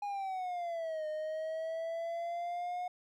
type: exponential two-way sweep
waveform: triangle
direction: down then up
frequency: 825 to 613 to 723 Hz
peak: -33 dBFS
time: 0.02-2.88 s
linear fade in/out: 5 ms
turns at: 1.07 s
effects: none